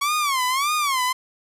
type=tone with vibrato; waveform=sawtooth; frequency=1108.7 Hz; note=C#6; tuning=in tune; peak=-16 dBFS; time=0.01-1.13 s; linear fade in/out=10 ms; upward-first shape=sine; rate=1.7 Hz; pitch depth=180 cents each way; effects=resampled to 32000 Hz + 8-bit